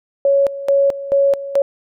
sine tone with tremolo, 556 Hz, C#5, 5 cents sharp, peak -10 dBFS, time 0.25-1.62 s, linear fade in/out 2 ms, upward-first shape square, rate 2.3 Hz, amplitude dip 80%, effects none

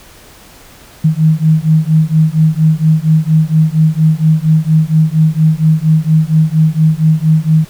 sine beating tone pair, 155.56 / 159.86 Hz, D#3 / D#3, 0 / +47 cents, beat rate 4.3 Hz, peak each -10 dBFS, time 1.04-7.65 s, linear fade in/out 10 ms, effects pink hiss -39 dBFS RMS until 7.69 s

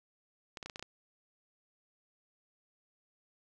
clicks, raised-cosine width 0.2 ms, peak -25 dBFS, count 7, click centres 0.572 / 0.628 / 0.66 / 0.698 / 0.759 / 0.795 / 0.826 s, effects none

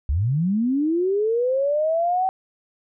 sine linear sweep, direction up, 61.74 to 766 Hz, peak -18 dBFS, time 0.09-2.29 s, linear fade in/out 0 ms, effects none

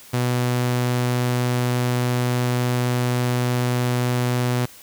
sawtooth tone, 123.47 Hz, B2, in tune, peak -15 dBFS, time 0.13-4.66 s, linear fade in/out 10 ms, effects white hiss -45 dBFS RMS until 4.82 s

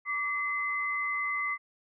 sine tone pair together, 1155 / 2046 Hz, D6 / C7, -29 / -39 cents, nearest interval minor seventh, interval 990 cents, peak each -33 / -30 dBFS, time 0.05-1.58 s, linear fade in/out 50 ms, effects none

